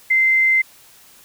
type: tone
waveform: sine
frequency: 2077 Hz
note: C7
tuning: 13 cents flat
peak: -12 dBFS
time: 0.1-0.62 s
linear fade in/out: 10 ms
effects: white hiss -48 dBFS RMS until 1.24 s